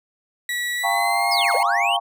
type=tone with pitch glide; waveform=35% pulse; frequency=1939 to 2151 Hz; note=B6 to C7; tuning=-32 to +47 cents; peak=-21 dBFS; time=0.49-1.63 s; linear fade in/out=2 ms; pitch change=+179 cents; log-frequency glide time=0.76-1.32 s
type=chord; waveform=sine; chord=G half-diminished seventh; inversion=third; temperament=equal with one note detuned; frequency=698.5 / 796.8 / 932.3 / 1108.7 Hz; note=F5 / G5 / Bb5 / Db6; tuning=0 / +28 / 0 / 0 cents; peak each=-23 / -23 / -27 / -27 dBFS; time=0.83-2 s; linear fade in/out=20 ms
type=linear two-way sweep; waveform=triangle; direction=down then up; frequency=5370 to 459.6 to 3187 Hz; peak=-19 dBFS; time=1.31-1.97 s; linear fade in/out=10 ms; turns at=1.55 s
effects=none